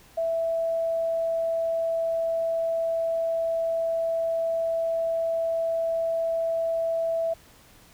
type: tone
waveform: sine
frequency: 660 Hz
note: E5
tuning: 2 cents sharp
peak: -23 dBFS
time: 0.17-7.34 s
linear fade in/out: 10 ms
effects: pink hiss -54 dBFS RMS until 7.93 s